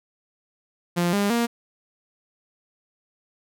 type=tone with pitch steps; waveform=sawtooth; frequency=174.1 / 202.3 / 235.1 Hz; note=F3 / G#3 / A#3; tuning=-5 / -45 / +15 cents; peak=-16 dBFS; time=0.96-1.47 s; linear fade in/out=20 ms; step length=170 ms; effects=none